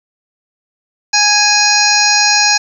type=harmonic tone with a mistuned harmonic; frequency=830.6 Hz; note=G#5; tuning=in tune; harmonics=1 / 2 / 3 / 5 / 6 / 7 / 8; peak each=-16 / -16 / -16 / -16 / -16 / -16 / -16 dBFS; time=1.13-2.58 s; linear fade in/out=10 ms; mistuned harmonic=7; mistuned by=-67 cents; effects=7-bit